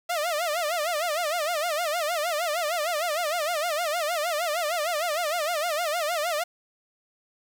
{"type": "tone with vibrato", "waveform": "sawtooth", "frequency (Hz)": 648, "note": "E5", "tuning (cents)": -30, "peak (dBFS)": -21, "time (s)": [0.09, 6.44], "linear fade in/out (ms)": 10, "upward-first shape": "sine", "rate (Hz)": 6.5, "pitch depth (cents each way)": 170, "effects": ["8-bit"]}